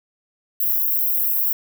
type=high-pass noise; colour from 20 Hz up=white; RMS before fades=-20 dBFS; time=0.6-1.53 s; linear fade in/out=5 ms; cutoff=12000 Hz; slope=96 dB/octave; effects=none